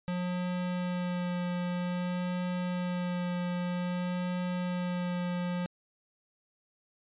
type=tone with vibrato; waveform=square; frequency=178.6 Hz; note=F3; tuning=39 cents sharp; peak=-31 dBFS; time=0.08-5.66 s; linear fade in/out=0 ms; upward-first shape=sine; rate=0.52 Hz; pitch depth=11 cents each way; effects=resampled to 8000 Hz